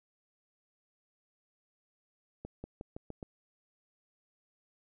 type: accelerating click train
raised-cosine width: 2 ms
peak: -28 dBFS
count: 6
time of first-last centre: 2.45-3.228 s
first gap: 190 ms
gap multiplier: 0.9
effects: none